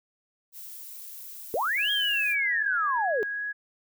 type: noise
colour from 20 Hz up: violet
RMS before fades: -42 dBFS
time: 0.52-2.36 s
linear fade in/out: 50 ms
type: linear two-way sweep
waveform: sine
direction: up then down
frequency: 392 to 3268 to 392 Hz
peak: -24 dBFS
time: 1.54-3.23 s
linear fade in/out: 0 ms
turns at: 1.91 s
type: tone with vibrato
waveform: sine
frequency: 1661.2 Hz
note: G#6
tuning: in tune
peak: -29 dBFS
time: 1.77-3.53 s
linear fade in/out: 20 ms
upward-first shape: triangle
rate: 2.5 Hz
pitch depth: 12 cents each way
effects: none